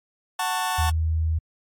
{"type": "chord", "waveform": "sawtooth", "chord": "F# minor", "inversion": "none", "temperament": "just", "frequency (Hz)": [740, 888, 1110], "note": ["F#5", "A5", "C#6"], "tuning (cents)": [0, 16, 2], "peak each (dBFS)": [-24, -23, -25], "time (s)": [0.39, 0.9], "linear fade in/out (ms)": 5}
{"type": "tone", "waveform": "sine", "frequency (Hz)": 80.1, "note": "E2", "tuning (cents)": -49, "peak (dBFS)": -20, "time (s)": [0.78, 1.39], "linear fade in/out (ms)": 10}
{"effects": ["AAC 64 kbps"]}